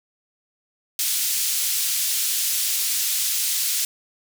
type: band-pass noise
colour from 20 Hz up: white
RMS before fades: -23 dBFS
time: 0.99-3.85 s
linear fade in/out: 2 ms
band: 3300 to 15000 Hz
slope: 12 dB/octave
effects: none